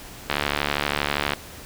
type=click train; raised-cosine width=0.3 ms; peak=-5 dBFS; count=76; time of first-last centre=0.3-1.334 s; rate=72.5 Hz; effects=pink hiss -41 dBFS RMS until 1.65 s